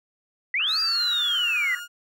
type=linear two-way sweep; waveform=sine; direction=up then down; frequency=1918 to 4821 to 1918 Hz; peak=-21 dBFS; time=0.54-1.75 s; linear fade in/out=2 ms; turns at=0.8 s
type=band-pass noise; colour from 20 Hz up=pink; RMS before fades=-40 dBFS; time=0.59-1.8 s; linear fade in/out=10 ms; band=1200 to 1800 Hz; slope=96 dB/octave
type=tone with pitch glide; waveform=30% pulse; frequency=1291 to 1424.2 Hz; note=E6 to F6; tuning=-37 to +33 cents; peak=-31 dBFS; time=0.66-1.88 s; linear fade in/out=50 ms; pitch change=+170 cents; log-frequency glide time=0.8-1.02 s
effects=none